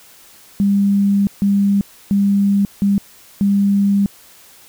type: tone bursts at uneven times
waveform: sine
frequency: 200 Hz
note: G3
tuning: 35 cents sharp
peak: -11 dBFS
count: 5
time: 0.6-1.27 / 1.42-1.81 / 2.11-2.65 / 2.82-2.98 / 3.41-4.06 s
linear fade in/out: 0 ms
effects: white hiss -45 dBFS RMS until 4.68 s